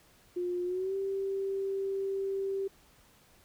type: tone with pitch glide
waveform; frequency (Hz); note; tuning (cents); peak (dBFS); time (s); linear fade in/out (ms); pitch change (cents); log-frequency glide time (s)
sine; 355.7 to 390.1; F4 to G4; +32 to -8; -30; 0.36-2.68; 10; +160; 0.65-0.95
effects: pink hiss -62 dBFS RMS until 3.44 s